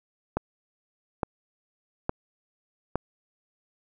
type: click train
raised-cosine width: 1 ms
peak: -11 dBFS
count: 4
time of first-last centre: 0.37-2.956 s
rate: 1.16 Hz
effects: none